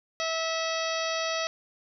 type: harmonic tone with a mistuned harmonic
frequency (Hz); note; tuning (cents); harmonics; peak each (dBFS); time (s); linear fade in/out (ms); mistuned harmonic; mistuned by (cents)
650; E5; -24; 1 / 2 / 3 / 4 / 5 / 6 / 7 / 8 / 9; -31 / -34 / -36 / -37 / -38 / -39 / -39 / -40 / -41; 0.2-1.47; 0; 6; -36
effects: none